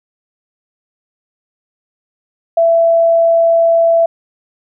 sine tone, 667 Hz, E5, 20 cents sharp, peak -7 dBFS, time 2.57-4.06 s, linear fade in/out 5 ms, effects none

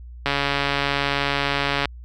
click train, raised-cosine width 0.3 ms, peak -5 dBFS, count 226, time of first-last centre 0.26-1.856 s, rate 141 Hz, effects added 60 Hz sine -36 dBFS peak until 2.04 s

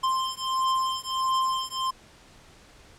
square beating tone pair, 1046.5 / 1048 Hz, C6 / C6, 0 / +2 cents, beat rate 1.5 Hz, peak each -28 dBFS, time 0.03-1.91 s, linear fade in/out 10 ms, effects pink hiss -53 dBFS RMS until 2.98 s + low-pass 8000 Hz 12 dB/octave

